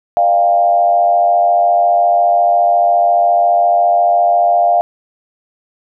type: tone with frequency modulation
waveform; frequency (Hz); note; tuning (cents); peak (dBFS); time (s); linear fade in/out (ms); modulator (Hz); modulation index
sine; 698.5; F5; 0; -8; 0.17-4.81; 0; 94.4; 0.73
effects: none